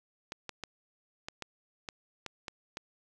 clicks, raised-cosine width 0.2 ms, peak -21 dBFS, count 9, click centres 0.321 / 0.493 / 0.637 / 1.285 / 1.423 / 1.888 / 2.263 / 2.482 / 2.771 s, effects none

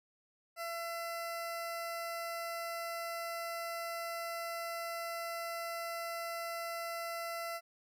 20% pulse tone, 675 Hz, E5, 41 cents sharp, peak -33 dBFS, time 0.56-7.61 s, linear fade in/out 50 ms, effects none

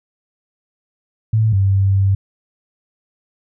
sine tone pair in turn, 110 / 97.52 Hz, A2 / G2, 0 / -8 cents, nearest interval major second, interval 208 cents, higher first, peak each -11 / -11 dBFS, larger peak neither, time 1.33-1.53 / 1.53-2.15 s, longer second, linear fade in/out 5 ms, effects none

